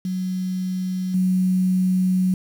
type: tone with level steps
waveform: sine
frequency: 185 Hz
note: F#3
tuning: in tune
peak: -22 / -16 dBFS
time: 0.05-2.34 s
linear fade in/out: 2 ms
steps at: 1.14 s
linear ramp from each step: 5 ms
effects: 7-bit